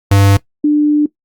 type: tone pair in turn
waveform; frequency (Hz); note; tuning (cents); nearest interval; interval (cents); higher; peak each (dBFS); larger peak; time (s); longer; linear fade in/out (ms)
square / sine; 99.2 / 297.3; G2 / D4; +21 / +21; octave + perfect fifth; 1900; second; -7; neither; 0.11-0.37 / 0.64-1.06; second; 5
effects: noise-tail reverb RT60 0.1 s tail -18 dB re dry + Opus 48 kbps